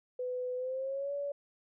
sine tone with pitch glide, 501 to 568.9 Hz, B4 to C#5, +25 to +45 cents, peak -33 dBFS, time 0.19-1.32 s, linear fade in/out 5 ms, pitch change +220 cents, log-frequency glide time 0.56-1.13 s, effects none

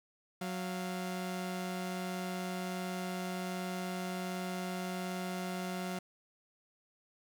sawtooth tone pair together, 184.08 / 695 Hz, F#3 / F5, -9 / -9 cents, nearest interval octave + major seventh, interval 2300 cents, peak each -33 / -39 dBFS, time 0.41-5.99 s, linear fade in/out 5 ms, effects none

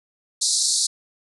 pink band-pass noise, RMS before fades -21 dBFS, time 0.41-0.87 s, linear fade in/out 10 ms, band 3900 to 10000 Hz, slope 96 dB/octave, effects none

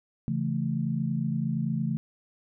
sine chord, A major, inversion first, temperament equal with one note detuned, 138.59 / 167.31 / 220 Hz, C#3 / E3 / A3, 0 / +26 / 0 cents, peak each -30 / -30 / -30 dBFS, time 0.28-1.97 s, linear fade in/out 0 ms, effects none

